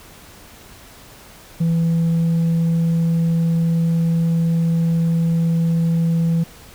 triangle tone with tanh clipping, 166.1 Hz, E3, 13 cents sharp, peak -15 dBFS, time 1.6-6.44 s, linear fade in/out 10 ms, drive 7 dB, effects pink hiss -43 dBFS RMS until 6.74 s

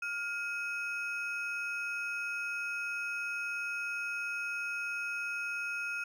triangle ring-modulated tone, 1975.5 Hz, B6, in tune, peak -29 dBFS, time 0.02-6.04 s, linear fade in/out 5 ms, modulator 565 Hz, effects none

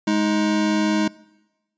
square tone pair together, 209.3 / 314.1 Hz, G#3 / D#4, +14 / +16 cents, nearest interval perfect fifth, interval 702 cents, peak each -21 dBFS, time 0.07-1.08 s, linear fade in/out 5 ms, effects noise-tail reverb RT60 1.0 s tail -22 dB re dry + resampled to 16000 Hz

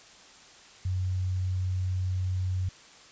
sine tone, 92.5 Hz, F#2, in tune, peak -26 dBFS, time 0.85-2.69 s, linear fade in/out 5 ms, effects white hiss -52 dBFS RMS until 3.11 s + resampled to 16000 Hz

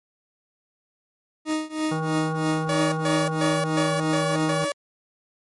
40% pulse tone with tremolo, 311.1 Hz, D#4, in tune, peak -20 dBFS, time 1.45-4.7 s, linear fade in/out 50 ms, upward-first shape triangle, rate 3.1 Hz, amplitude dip 95%
harmonic tone, 158.9 Hz, D#3, 37 cents sharp, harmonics 1 / 3 / 5 / 7 / 9, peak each -26 / -31 / -33 / -34 / -36 dBFS, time 1.91-4.65 s, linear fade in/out 10 ms
sawtooth tone bursts, 570 Hz, C#5, 48 cents sharp, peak -20 dBFS, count 6, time 2.69-4.72 s, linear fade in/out 2 ms, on 230 ms, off 130 ms
effects MP3 48 kbps

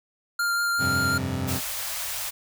square tone with vibrato, 1396.9 Hz, F6, in tune, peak -23 dBFS, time 0.39-1.18 s, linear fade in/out 5 ms, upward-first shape triangle, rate 5.4 Hz, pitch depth 11 cents each way
25% pulse chord, F suspended second, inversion none, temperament equal, 87.31 / 98 / 130.81 Hz, F2 / G2 / C3, 0 / 0 / 0 cents, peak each -28 / -28 / -26 dBFS, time 0.78-1.61 s, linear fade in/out 50 ms
white band-stop noise, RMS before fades -31 dBFS, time 1.47-2.31 s, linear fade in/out 20 ms, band 110 to 540 Hz, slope 48 dB/octave
effects none

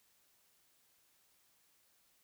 silence, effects white hiss -72 dBFS RMS until 2.23 s

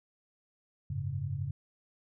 sine chord, F# suspended second, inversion none, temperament just, 92.5 / 104.06 / 138.75 Hz, F#2 / G#2 / C#3, 0 / +4 / +2 cents, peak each -38 / -37 / -35 dBFS, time 0.9-1.51 s, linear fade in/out 5 ms, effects none

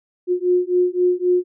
sine beating tone pair, 357.6 / 361.4 Hz, F4 / F#4, +41 / -41 cents, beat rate 3.8 Hz, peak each -18 dBFS, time 0.27-1.44 s, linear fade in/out 50 ms, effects none

